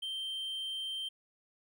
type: tone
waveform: triangle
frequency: 3136 Hz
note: G7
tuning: in tune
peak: -34 dBFS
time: 0.02-1.09 s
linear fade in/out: 10 ms
effects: none